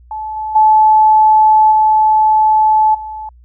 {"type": "tone with level steps", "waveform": "sine", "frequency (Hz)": 865, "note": "A5", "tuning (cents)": -30, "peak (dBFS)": [-20, -18, -5, -7, -23], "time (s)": [0.11, 3.29], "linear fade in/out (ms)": 2, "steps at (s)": [0.36, 0.55, 1.71, 2.94], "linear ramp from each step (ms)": 10, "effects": ["added 60 Hz sine -40 dBFS peak until 3.44 s"]}